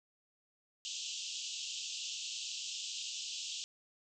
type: band-pass noise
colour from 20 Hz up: pink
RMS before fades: -42 dBFS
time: 0.85-3.64 s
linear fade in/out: 0 ms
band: 2700 to 7600 Hz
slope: 96 dB/octave
effects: none